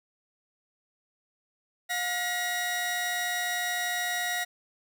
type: tone pair together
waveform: sawtooth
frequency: 715 / 1908.8 Hz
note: F5 / A#6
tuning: +41 / +41 cents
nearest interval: octave + perfect fourth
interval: 1700 cents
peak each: -29 / -26 dBFS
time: 1.89-4.45 s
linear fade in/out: 20 ms
effects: none